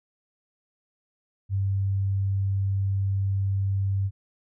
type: tone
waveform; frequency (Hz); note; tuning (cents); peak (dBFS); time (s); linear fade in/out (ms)
sine; 97.8; G2; -4; -22; 1.49-4.11; 50
effects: none